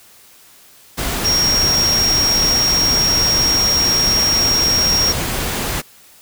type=tone in noise; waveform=sine; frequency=5588 Hz; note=F8; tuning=in tune; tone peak=-13 dBFS; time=1.24-5.13 s; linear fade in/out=20 ms; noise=pink; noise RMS=-21 dBFS; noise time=0.97-5.82 s; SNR=+5 dB; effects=white hiss -46 dBFS RMS until 6.21 s